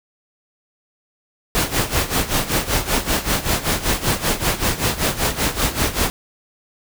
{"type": "noise with tremolo", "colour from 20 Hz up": "pink", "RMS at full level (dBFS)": -17, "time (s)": [1.55, 6.1], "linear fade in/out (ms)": 0, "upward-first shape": "sine", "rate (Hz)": 5.2, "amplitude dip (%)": 80, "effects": []}